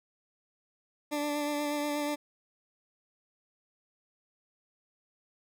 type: tone with vibrato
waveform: 20% pulse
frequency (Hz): 293.7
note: D4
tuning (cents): 0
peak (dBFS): -25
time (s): 1.11-2.16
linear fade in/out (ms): 20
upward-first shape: sine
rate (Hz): 8.3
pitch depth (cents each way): 19
effects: none